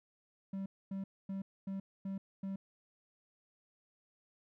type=tone bursts; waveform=triangle; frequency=194 Hz; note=G3; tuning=18 cents flat; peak=-35 dBFS; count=6; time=0.53-2.56 s; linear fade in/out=5 ms; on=130 ms; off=250 ms; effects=none